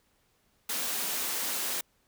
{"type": "high-pass noise", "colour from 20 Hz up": "white", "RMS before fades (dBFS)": -32, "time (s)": [0.69, 1.81], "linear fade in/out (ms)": 5, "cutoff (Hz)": 180, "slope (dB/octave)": 24, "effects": ["pink hiss -70 dBFS RMS until 2.07 s"]}